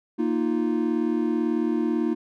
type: chord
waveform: triangle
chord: Bb suspended fourth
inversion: none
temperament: equal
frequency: 233.1 / 311.1 / 349.2 Hz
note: Bb3 / Eb4 / F4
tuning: 0 / 0 / 0 cents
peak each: -24 / -23 / -25 dBFS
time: 0.18-2.15 s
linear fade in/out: 20 ms
effects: none